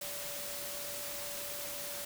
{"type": "tone in noise", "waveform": "sine", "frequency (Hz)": 577, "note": "D5", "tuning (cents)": -31, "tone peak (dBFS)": -47, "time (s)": [0.01, 2.05], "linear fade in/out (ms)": 5, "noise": "white", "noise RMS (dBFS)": -41, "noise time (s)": [0.01, 2.05], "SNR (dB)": -9, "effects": []}